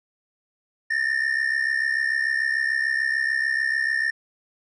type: ring-modulated tone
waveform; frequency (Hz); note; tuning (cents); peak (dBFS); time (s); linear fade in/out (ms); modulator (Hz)
triangle; 1805; A6; +44; -16; 0.9-4.11; 10; 33.4
effects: resampled to 24000 Hz